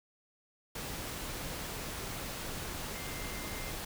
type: tone in noise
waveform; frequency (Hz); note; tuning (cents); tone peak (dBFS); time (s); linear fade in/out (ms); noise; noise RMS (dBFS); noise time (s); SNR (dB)
sine; 2093; C7; 0; -48; 2.95-3.71; 5; pink; -40; 0.75-3.85; -11
effects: none